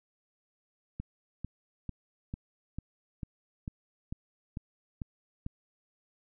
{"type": "click train", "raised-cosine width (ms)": 5, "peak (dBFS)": -24, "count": 11, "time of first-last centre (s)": [1, 5.464], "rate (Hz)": 2.24, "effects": []}